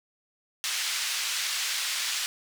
white band-pass noise, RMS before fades -30 dBFS, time 0.64-2.26 s, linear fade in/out 0 ms, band 1700 to 5900 Hz, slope 12 dB/octave, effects none

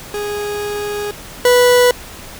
40% pulse tone pair in turn, 413.7 / 492 Hz, G#4 / B4, -7 / -7 cents, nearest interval minor third, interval 300 cents, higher second, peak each -19 / -7 dBFS, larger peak second, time 0.14-1.11 / 1.45-1.91 s, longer first, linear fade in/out 2 ms, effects pink hiss -34 dBFS RMS until 2.39 s

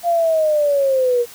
sine linear sweep, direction down, 698.5 to 471.1 Hz, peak -13 dBFS, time 0.03-1.26 s, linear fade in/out 50 ms, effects white hiss -40 dBFS RMS until 1.34 s

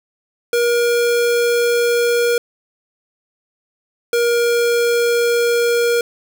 square tone pair in turn, 475.5 / 473.3 Hz, A#4 / A#4, +34 / +26 cents, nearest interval unison, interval 8 cents, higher first, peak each -14 dBFS, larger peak neither, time 0.53-2.38 / 4.13-6.01 s, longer second, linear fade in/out 2 ms, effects none

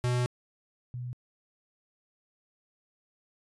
square / sine tone pair in turn, 123.47 / 123.47 Hz, B2 / B2, 0 / 0 cents, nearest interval unison, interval 0 cents, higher neither, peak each -26 / -34 dBFS, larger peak first, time 0.04-0.26 / 0.94-1.13 s, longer first, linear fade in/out 0 ms, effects resampled to 24000 Hz

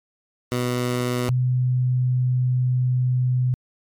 15% pulse / sine tone pair in turn, 123.47 / 126.21 Hz, B2 / B2, 0 / +38 cents, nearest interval unison, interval 38 cents, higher second, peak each -15 / -17 dBFS, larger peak first, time 0.52-1.29 / 1.29-3.54 s, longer second, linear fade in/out 0 ms, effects MP3 96 kbps

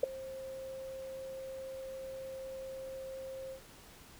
sine tone with ADSR envelope, 530 Hz, C5, 22 cents sharp, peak -20 dBFS, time 0.03-3.61 s, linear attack 6 ms, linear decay 8 ms, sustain -21 dB, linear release 93 ms, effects pink hiss -56 dBFS RMS until 4.19 s

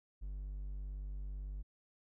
triangle tone, 49 Hz, G1, in tune, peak -38 dBFS, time 0.21-1.63 s, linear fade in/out 20 ms, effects none

